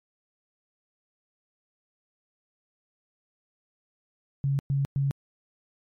sine tone bursts, 138.59 Hz, C#3, in tune, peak -22 dBFS, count 3, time 4.44-5.11 s, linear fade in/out 0 ms, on 150 ms, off 110 ms, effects MP3 64 kbps

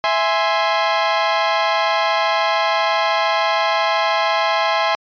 sawtooth chord, E augmented, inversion none, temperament equal, 659.3 / 830.6 / 1046.5 Hz, E5 / G#5 / B#5, 0 / 0 / 0 cents, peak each -16 dBFS, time 0.04-4.95 s, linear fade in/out 0 ms, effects resampled to 11025 Hz

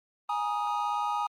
triangle chord, Ab suspended second, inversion none, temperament equal with one note detuned, 830.6 / 948.1 / 1244.5 Hz, Ab5 / Bb5 / Eb6, 0 / +29 / 0 cents, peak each -29 / -31 / -30 dBFS, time 0.29-1.27 s, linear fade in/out 5 ms, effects Opus 32 kbps

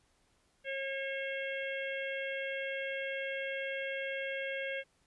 harmonic tone, 542 Hz, C#5, 39 cents flat, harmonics 1 / 3 / 4 / 5 / 6, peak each -38 / -41 / -41 / -45 / -48 dBFS, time 0.64-4.84 s, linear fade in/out 50 ms, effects pink hiss -72 dBFS RMS until 5.06 s + resampled to 24000 Hz

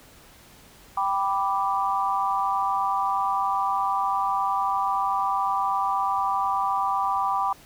sine chord, G major, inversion none, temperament equal, 784 / 987.8 / 1174.7 Hz, G5 / B5 / D6, 0 / 0 / 0 cents, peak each -26 dBFS, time 0.97-7.53 s, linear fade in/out 5 ms, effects pink hiss -51 dBFS RMS until 7.65 s

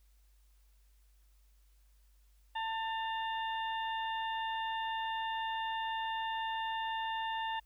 harmonic tone with a mistuned harmonic, 894 Hz, A5, 27 cents sharp, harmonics 1 / 2 / 3 / 4, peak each -35 / -41 / -45 / -47 dBFS, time 2.55-7.6 s, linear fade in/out 10 ms, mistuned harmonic 3, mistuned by +79 cents, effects added 50 Hz sine -62 dBFS peak until 7.65 s + white hiss -75 dBFS RMS until 7.65 s

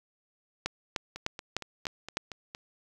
two click trains, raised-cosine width 0.2 ms, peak -22 / -12 dBFS, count 7 / 6, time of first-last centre 1.16-2.549 / 0.66-2.171 s, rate 4.32 / 3.31 Hz, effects 9-bit

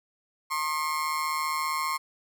35% pulse tone with amplitude modulation, 1072 Hz, C6, 42 cents sharp, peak -22 dBFS, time 0.5-1.98 s, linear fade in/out 20 ms, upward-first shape sine, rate 155 Hz, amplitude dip 70%, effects none

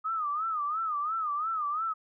sine tone with vibrato, 1244.5 Hz, D#6, in tune, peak -28 dBFS, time 0.04-1.94 s, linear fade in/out 20 ms, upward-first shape sine, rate 2.9 Hz, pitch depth 130 cents each way, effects none

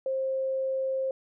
sine tone, 530 Hz, C5, 22 cents sharp, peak -26 dBFS, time 0.06-1.11 s, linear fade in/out 2 ms, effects none

